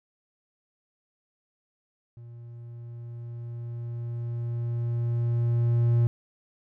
triangle tone with level ramp, 118.2 Hz, A#2, 24 cents sharp, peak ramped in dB -40 to -16 dBFS, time 2.17-6.07 s, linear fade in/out 0 ms, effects none

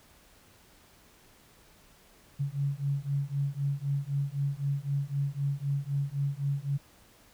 sine beating tone pair, 138.59 / 142.49 Hz, C#3 / C#3, 0 / +48 cents, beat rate 3.9 Hz, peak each -31 dBFS, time 2.39-6.78 s, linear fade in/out 20 ms, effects pink hiss -59 dBFS RMS until 7.33 s

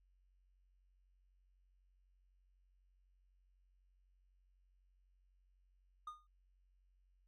triangle tone with exponential decay, 1224 Hz, D#6, 29 cents flat, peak -40 dBFS, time 6.07-6.27 s, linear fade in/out 5 ms, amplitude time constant 43 ms, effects added 46 Hz sine -70 dBFS peak until 7.27 s + AAC 64 kbps

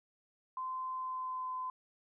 sine tone with pitch glide, 1033 to 1022.3 Hz, C6 to C6, -22 to -41 cents, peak -36 dBFS, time 0.57-1.7 s, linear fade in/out 2 ms, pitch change -19 cents, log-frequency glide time 0.93-1.56 s, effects none

